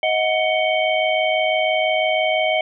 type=tone cluster; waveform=sine; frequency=630 / 736 / 2236 / 3116 Hz; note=D#5 / F#5 / C#7 / G7; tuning=+21 / -9 / +14 / -11 cents; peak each=-19 / -23 / -22 / -26 dBFS; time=0.03-2.61 s; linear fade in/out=2 ms; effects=none